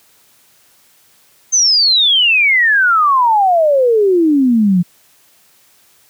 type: exponential sweep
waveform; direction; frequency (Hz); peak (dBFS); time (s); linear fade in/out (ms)
sine; down; 6340 to 170.6; -8; 1.52-4.83; 20
effects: white hiss -51 dBFS RMS until 6.09 s + high-pass 60 Hz 12 dB/octave